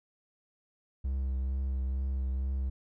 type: tone with vibrato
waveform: triangle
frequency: 66 Hz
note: C2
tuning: 16 cents sharp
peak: -27 dBFS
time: 1.04-2.7 s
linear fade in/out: 10 ms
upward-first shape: triangle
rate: 2.2 Hz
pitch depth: 27 cents each way
effects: none